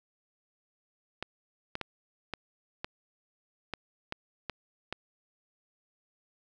clicks, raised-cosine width 0.3 ms, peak -18 dBFS, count 9, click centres 1.226 / 1.754 / 1.813 / 2.337 / 2.845 / 3.737 / 4.124 / 4.497 / 4.926 s, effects none

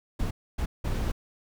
brown noise bursts at uneven times, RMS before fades -28 dBFS, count 3, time 0.19-0.31 / 0.58-0.66 / 0.84-1.12 s, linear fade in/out 10 ms, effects none

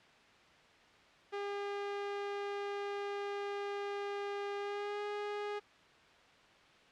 sawtooth tone with pitch glide, 404 to 413.2 Hz, G#4 to G#4, -48 to -9 cents, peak -33 dBFS, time 1.32-5.6 s, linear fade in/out 20 ms, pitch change +39 cents, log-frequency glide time 4.58-5.03 s, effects white hiss -61 dBFS RMS until 6.91 s + low-pass 3000 Hz 12 dB/octave

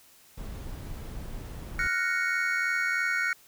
brown noise, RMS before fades -38 dBFS, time 0.37-1.88 s, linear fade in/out 10 ms
triangle chord, Gb major seventh, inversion third, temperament equal, 1396.9 / 1480 / 1864.7 / 2217 Hz, F6 / Gb6 / Bb6 / Db7, 0 / 0 / 0 / 0 cents, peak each -30 / -28 / -30 / -29 dBFS, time 1.79-3.33 s, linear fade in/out 2 ms
effects white hiss -57 dBFS RMS until 3.47 s

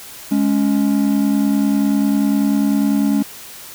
triangle tone pair together, 209.3 / 279.4 Hz, G#3 / C#4, +14 / +14 cents, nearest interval perfect fourth, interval 500 cents, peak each -14 dBFS, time 0.31-3.23 s, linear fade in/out 10 ms, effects white hiss -36 dBFS RMS until 3.74 s

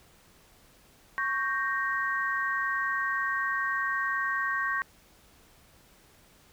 sine chord, G diminished, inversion second, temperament equal, 1108.7 / 1568 / 1864.7 Hz, Db6 / G6 / Bb6, 0 / 0 / 0 cents, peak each -31 dBFS, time 1.18-4.82 s, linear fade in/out 0 ms, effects pink hiss -59 dBFS RMS until 6.52 s

